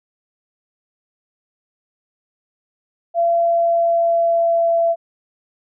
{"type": "tone with pitch glide", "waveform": "sine", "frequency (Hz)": [680, 672.2], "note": ["F5", "E5"], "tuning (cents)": [-46, 34], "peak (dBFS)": -13, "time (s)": [3.14, 4.96], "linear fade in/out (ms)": 50, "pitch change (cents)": -20, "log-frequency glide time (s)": [3.3, 4.76], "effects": []}